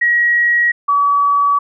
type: tone pair in turn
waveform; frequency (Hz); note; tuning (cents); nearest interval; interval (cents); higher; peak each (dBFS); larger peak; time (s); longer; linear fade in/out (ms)
sine; 1904 / 1140.7; A#6 / C#6; +36 / +49; major sixth; 887; first; -10; neither; 0.01-0.72 / 0.88-1.59; neither; 10
effects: none